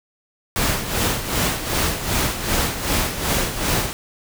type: noise with tremolo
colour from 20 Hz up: pink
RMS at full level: -19 dBFS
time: 0.56-3.93 s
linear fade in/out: 0 ms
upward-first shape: sine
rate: 2.6 Hz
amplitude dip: 65%
effects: none